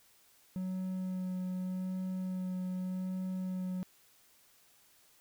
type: tone with vibrato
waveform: triangle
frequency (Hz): 185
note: F#3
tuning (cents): 0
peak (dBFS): -32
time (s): 0.56-3.83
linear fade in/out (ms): 0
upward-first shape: sine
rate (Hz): 0.84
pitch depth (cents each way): 12
effects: white hiss -65 dBFS RMS until 5.2 s